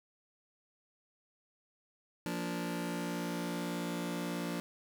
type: chord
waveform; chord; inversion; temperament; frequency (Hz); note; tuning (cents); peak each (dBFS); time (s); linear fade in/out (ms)
sawtooth; Bb major; second; just; 174.81 / 233.1 / 291.4; F3 / Bb3 / D4; +2 / 0 / -13; -34 / -37 / -36; 2.26-4.6; 0
effects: 10-bit